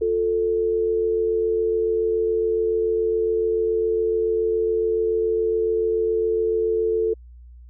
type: tone pair together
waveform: sine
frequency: 355.6 / 442.7 Hz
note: F4 / A4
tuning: +31 / +11 cents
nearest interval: major third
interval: 380 cents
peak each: -26 / -19 dBFS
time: 0.01-7.14 s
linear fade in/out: 10 ms
effects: added 60 Hz sine -41 dBFS peak until 7.69 s